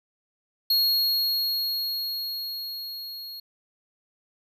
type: tone with level ramp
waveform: square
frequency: 4300 Hz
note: C8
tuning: 47 cents sharp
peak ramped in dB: -19 to -37 dBFS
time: 0.7-3.4 s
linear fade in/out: 5 ms
effects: none